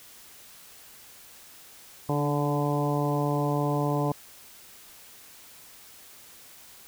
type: harmonic tone with a mistuned harmonic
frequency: 145.2 Hz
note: D3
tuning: 19 cents flat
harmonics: 1 / 2 / 3 / 4 / 5 / 6 / 7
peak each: -27 / -30 / -32 / -33 / -34 / -35 / -35 dBFS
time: 2.09-4.12 s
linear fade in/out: 2 ms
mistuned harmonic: 2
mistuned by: +20 cents
effects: white hiss -50 dBFS RMS until 6.87 s